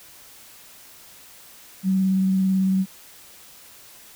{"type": "tone with vibrato", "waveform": "sine", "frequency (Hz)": 190, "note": "F#3", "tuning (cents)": 46, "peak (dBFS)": -17, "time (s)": [1.83, 2.86], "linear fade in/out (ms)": 50, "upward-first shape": "square", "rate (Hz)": 18, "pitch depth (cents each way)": 12, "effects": ["white hiss -47 dBFS RMS until 4.15 s"]}